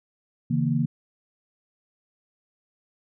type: chord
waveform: sine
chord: A# diminished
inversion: first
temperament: equal with one note detuned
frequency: 138.59 / 161.33 / 233.1 Hz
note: C#3 / E3 / A#3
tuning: 0 / -37 / 0 cents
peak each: -25 dBFS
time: 0.5-0.86 s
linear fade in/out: 10 ms
effects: none